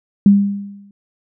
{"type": "tone with exponential decay", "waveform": "sine", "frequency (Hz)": 200.6, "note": "G3", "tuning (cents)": 40, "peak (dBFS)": -3, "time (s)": [0.26, 0.91], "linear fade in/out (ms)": 2, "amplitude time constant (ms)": 140, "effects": []}